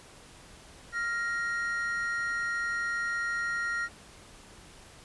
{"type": "tone pair together", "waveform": "triangle", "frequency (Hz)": [1394, 1878.5], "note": ["F6", "A#6"], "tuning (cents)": [-4, 13], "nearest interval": "perfect fourth", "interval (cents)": 517, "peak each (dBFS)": [-30, -30], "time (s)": [0.92, 3.89], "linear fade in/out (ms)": 50, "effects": ["pink hiss -52 dBFS RMS until 5.04 s", "resampled to 24000 Hz"]}